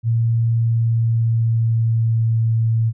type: tone with pitch glide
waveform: sine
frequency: 115.2 to 113.29 Hz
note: A#2 to A#2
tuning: -20 to -49 cents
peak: -14 dBFS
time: 0.03-2.93 s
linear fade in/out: 50 ms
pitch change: -29 cents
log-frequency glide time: 0.55-2.43 s
effects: none